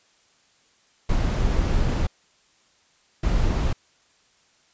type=noise bursts at uneven times; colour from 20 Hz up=brown; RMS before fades=-21 dBFS; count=2; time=1.09-2.07 / 3.23-3.73 s; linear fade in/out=5 ms; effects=white hiss -61 dBFS RMS until 4.73 s + resampled to 16000 Hz

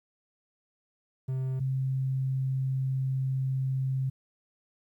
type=tone pair in turn; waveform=triangle / sine; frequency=130.81 / 132.48 Hz; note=C3 / C3; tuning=0 / +22 cents; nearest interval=unison; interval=22 cents; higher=second; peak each=-26 dBFS; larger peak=neither; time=1.28-1.6 / 1.6-4.1 s; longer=second; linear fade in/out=10 ms; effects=11-bit

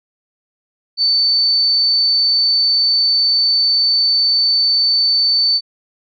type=tone; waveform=sine; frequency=4529 Hz; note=C#8; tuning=36 cents sharp; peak=-11 dBFS; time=0.97-5.61 s; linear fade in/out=50 ms; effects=none

